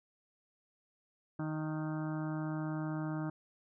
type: harmonic tone with a mistuned harmonic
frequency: 155.56 Hz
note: D#3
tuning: in tune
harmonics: 1 / 2 / 4 / 5 / 6 / 7 / 8 / 9 / 10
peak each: -37 / -38 / -47 / -51 / -51 / -54 / -51 / -53 / -54 dBFS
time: 1.39-3.3 s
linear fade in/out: 5 ms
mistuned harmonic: 6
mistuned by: -25 cents
effects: none